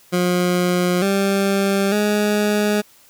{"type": "tone with pitch steps", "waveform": "20% pulse", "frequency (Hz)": [178.6, 196.9, 208.6], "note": ["F3", "G3", "G#3"], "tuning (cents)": [39, 8, 8], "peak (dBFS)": -11, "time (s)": [0.12, 2.82], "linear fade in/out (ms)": 20, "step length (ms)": 900, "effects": ["white hiss -51 dBFS RMS until 3.09 s"]}